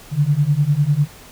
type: beating tone pair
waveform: sine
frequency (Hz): 140.8 / 150.8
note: C#3 / D3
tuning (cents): +27 / +46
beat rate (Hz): 10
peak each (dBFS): -17 / -16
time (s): 0.11-1.08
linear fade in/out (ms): 50
effects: pink hiss -42 dBFS RMS until 1.31 s